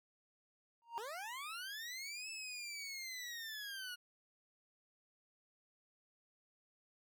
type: tone with exponential growth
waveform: triangle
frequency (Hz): 932.3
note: A#5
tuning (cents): 0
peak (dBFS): -33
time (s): 0.82-0.98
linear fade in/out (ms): 0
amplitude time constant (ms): 33
type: linear two-way sweep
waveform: 20% pulse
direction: up then down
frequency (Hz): 373.7 to 2637 to 1432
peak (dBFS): -39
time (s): 0.97-3.96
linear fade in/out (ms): 20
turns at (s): 2.3
effects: none